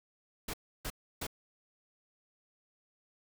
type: noise bursts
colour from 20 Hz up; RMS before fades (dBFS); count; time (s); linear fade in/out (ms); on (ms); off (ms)
pink; -38; 3; 0.48-1.268; 5; 56; 310
effects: none